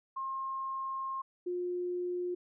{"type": "tone pair in turn", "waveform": "sine", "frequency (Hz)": [1068, 356.4], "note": ["C6", "F4"], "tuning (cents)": [35, 35], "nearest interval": "octave + perfect fifth", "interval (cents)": 1900, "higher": "first", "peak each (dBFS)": [-34, -32], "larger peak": "second", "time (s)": [[0.16, 1.22], [1.46, 2.35]], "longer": "first", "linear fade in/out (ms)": 10, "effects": []}